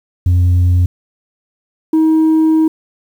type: tone pair in turn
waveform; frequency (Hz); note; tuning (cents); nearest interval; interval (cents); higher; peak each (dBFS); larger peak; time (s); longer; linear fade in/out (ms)
sine; 89 / 317.2; F2 / D#4; +33 / +33; octave + minor seventh; 2200; second; -5; neither; 0.26-0.86 / 1.93-2.68; second; 5
effects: tanh soft clip ceiling -7 dBFS + 7-bit